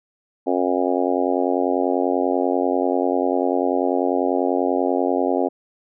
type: harmonic tone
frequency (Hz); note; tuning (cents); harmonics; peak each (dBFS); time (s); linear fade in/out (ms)
90.2; F#2; -44; 3 / 4 / 5 / 6 / 7 / 8 / 9; -23 / -24 / -25 / -26 / -26 / -27 / -28; 0.46-5.49; 20
effects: none